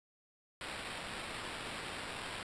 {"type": "noise with sample-and-hold", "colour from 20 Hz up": "white", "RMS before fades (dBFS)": -43, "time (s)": [0.61, 2.43], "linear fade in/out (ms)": 2, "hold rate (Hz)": 6300, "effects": ["resampled to 22050 Hz"]}